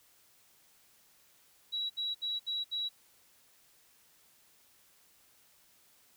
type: tone bursts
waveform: sine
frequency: 3894 Hz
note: B7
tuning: 25 cents flat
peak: -32 dBFS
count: 5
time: 1.72-2.892 s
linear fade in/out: 20 ms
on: 180 ms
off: 68 ms
effects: white hiss -65 dBFS RMS until 6.16 s